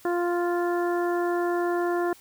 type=harmonic tone; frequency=349.2 Hz; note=F4; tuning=in tune; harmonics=1 / 2 / 3 / 4 / 5; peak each=-24 / -30 / -34 / -36 / -38 dBFS; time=0.05-2.13 s; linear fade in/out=2 ms; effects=white hiss -53 dBFS RMS until 2.2 s